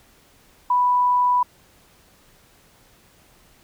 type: tone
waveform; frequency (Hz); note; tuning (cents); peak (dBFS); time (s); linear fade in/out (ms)
sine; 987.8; B5; 0; -15; 0.7-1.43; 5
effects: pink hiss -55 dBFS RMS until 3.63 s